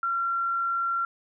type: tone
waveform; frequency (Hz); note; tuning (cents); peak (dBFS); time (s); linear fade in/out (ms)
sine; 1369; F6; -35; -24; 0.03-1.05; 2
effects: none